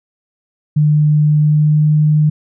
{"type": "tone with pitch glide", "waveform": "sine", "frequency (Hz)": [150.5, 151.99], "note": ["D3", "D#3"], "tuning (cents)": [43, -40], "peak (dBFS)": -8, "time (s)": [0.76, 2.3], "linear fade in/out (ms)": 10, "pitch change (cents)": 17, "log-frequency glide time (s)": [1.33, 1.88], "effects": []}